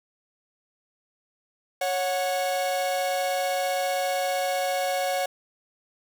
45% pulse tone pair together, 554.4 / 734.1 Hz, C#5 / F#5, 0 / -14 cents, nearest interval perfect fourth, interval 486 cents, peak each -27 / -27 dBFS, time 1.81-5.26 s, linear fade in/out 5 ms, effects none

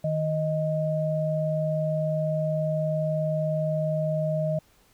sine tone pair together, 156.1 / 624.4 Hz, D#3 / D#5, +6 / +6 cents, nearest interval 2 octaves, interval 2400 cents, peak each -26 / -26 dBFS, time 0.04-4.59 s, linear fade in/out 5 ms, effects pink hiss -61 dBFS RMS until 4.93 s

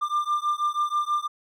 triangle beating tone pair, 1191 / 1197.2 Hz, D6 / D6, +24 / +33 cents, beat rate 6.2 Hz, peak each -24 dBFS, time 0.01-1.28 s, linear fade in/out 20 ms, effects none

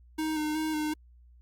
square tone with vibrato, 309.1 Hz, D#4, 11 cents flat, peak -29 dBFS, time 0.18-0.94 s, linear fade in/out 10 ms, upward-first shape square, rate 2.7 Hz, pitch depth 23 cents each way, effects added 60 Hz sine -53 dBFS peak until 1.41 s + Opus 48 kbps

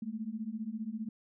sine beating tone pair, 211 / 226 Hz, G#3 / A3, +28 / +47 cents, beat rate 15 Hz, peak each -39 / -38 dBFS, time 0.02-1.09 s, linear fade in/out 5 ms, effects none

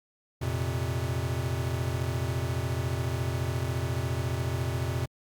square chord, F suspended fourth, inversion none, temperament equal, 87.31 / 116.54 / 130.81 Hz, F2 / Bb2 / C3, 0 / 0 / 0 cents, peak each -33 dBFS, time 0.41-5.06 s, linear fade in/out 10 ms, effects Opus 48 kbps

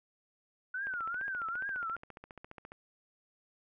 sine tone with vibrato, 1464 Hz, F#6, 19 cents flat, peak -34 dBFS, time 0.74-1.96 s, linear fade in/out 5 ms, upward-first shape triangle, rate 2.4 Hz, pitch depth 210 cents each way
click train, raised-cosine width 0.5 ms, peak -32 dBFS, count 28, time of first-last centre 0.87-2.719 s, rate 14.6 Hz
effects none

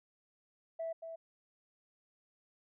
sine tone with echo, 657 Hz, E5, 6 cents flat, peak -35 dBFS, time 0.79-0.93 s, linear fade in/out 10 ms, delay 230 ms, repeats 1, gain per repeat -7 dB, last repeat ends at 1.16 s, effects tanh soft clip ceiling -32 dBFS

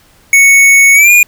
square tone with pitch glide, 2217 to 2432 Hz, C#7 to D#7, 0 to -40 cents, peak -3 dBFS, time 0.33-1.23 s, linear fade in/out 2 ms, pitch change +160 cents, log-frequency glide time 0.94-1.11 s, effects pink hiss -46 dBFS RMS until 1.27 s

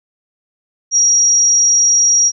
sine tone, 5690 Hz, F8, 31 cents sharp, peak -8 dBFS, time 0.91-2.32 s, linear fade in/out 50 ms, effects none

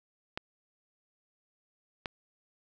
clicks, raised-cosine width 0.3 ms, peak -18 dBFS, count 2, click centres 0.375 / 2.058 s, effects none

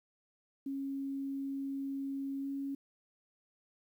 sine tone with pitch glide, 274.1 to 276.3 Hz, C#4 to C#4, -19 to -6 cents, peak -35 dBFS, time 0.66-2.75 s, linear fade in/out 5 ms, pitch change +13 cents, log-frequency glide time 2.4-2.48 s, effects 11-bit

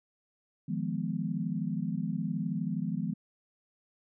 sine chord, F half-diminished seventh, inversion third, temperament equal, 155.56 / 174.61 / 207.7 / 246.9 Hz, Eb3 / F3 / Ab3 / Cb4, 0 / 0 / 0 / 0 cents, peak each -36 / -34 / -35 / -37 dBFS, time 0.68-3.14 s, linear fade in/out 10 ms, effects none

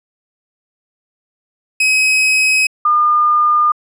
40% pulse / sine tone pair in turn, 2541 / 1210.7 Hz, D#7 / D#6, +36 / -48 cents, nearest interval octave + minor second, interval 1284 cents, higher first, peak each -9 dBFS, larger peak neither, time 1.8-2.67 / 2.85-3.72 s, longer neither, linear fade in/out 5 ms, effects low-pass 12000 Hz 12 dB/octave

